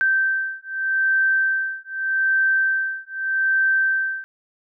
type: beating tone pair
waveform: sine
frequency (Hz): 1557 / 1557.82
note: G6 / G6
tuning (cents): -12 / -11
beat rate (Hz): 0.82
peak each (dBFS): -21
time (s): 0.01-4.24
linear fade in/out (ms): 0
effects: none